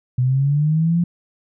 sine linear sweep, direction up, 123.47 to 174.61 Hz, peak -14 dBFS, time 0.18-1.04 s, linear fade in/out 5 ms, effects none

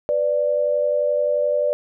sine tone pair together, 496.5 / 588 Hz, B4 / D5, +9 / +2 cents, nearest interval minor third, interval 293 cents, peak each -23 / -18 dBFS, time 0.09-1.73 s, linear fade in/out 0 ms, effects none

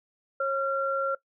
sine tone pair together, 544 / 1372.3 Hz, C#5 / F6, -33 / -31 cents, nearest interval octave + major third, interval 1602 cents, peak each -27 dBFS, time 0.4-1.15 s, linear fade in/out 5 ms, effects noise-tail reverb RT60 0.1 s tail -20 dB re dry

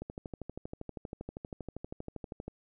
click train, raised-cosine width 2 ms, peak -26 dBFS, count 32, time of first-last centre 0.02-2.48 s, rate 12.6 Hz, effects none

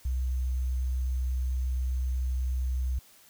sine tone with sample-and-hold, 63.7 Hz, C2, 46 cents flat, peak -26 dBFS, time 0.05-2.99 s, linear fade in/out 5 ms, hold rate 6300 Hz, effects white hiss -57 dBFS RMS until 3.29 s

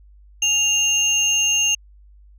sine tone pair together, 2793 / 6402 Hz, F7 / G8, -1 / +36 cents, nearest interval octave + major second, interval 1437 cents, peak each -17 dBFS, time 0.42-1.75 s, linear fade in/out 5 ms, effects tanh soft clip ceiling -11 dBFS + added 50 Hz sine -45 dBFS peak until 2.38 s

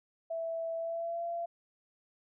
sine tone with pitch glide, 659.3 to 682.2 Hz, E5 to F5, 0 to -41 cents, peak -33 dBFS, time 0.3-1.46 s, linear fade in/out 10 ms, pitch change +59 cents, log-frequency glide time 0.76-1.25 s, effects none

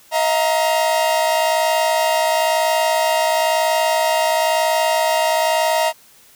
45% pulse chord, Eb suspended second, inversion none, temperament equal with one note detuned, 637.5 / 698.5 / 932.3 Hz, Eb5 / F5 / Bb5, +42 / 0 / 0 cents, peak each -18 / -23 / -19 dBFS, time 0.11-5.93 s, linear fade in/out 50 ms, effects white hiss -49 dBFS RMS until 6.35 s

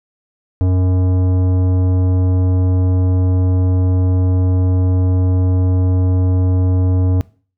sine tone with tanh clipping, 92 Hz, F#2, 9 cents flat, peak -13 dBFS, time 0.61-7.21 s, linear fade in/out 0 ms, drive 14 dB, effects noise-tail reverb RT60 0.4 s tail -20 dB re dry

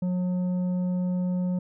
sine tone with tanh clipping, 180.8 Hz, F#3, 40 cents flat, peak -25 dBFS, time 0.02-1.59 s, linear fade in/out 5 ms, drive 7 dB, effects none

